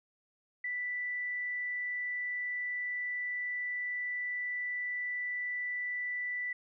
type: tone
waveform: sine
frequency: 1975.5 Hz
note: B6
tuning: in tune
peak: -33 dBFS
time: 0.64-6.53 s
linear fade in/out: 5 ms
effects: none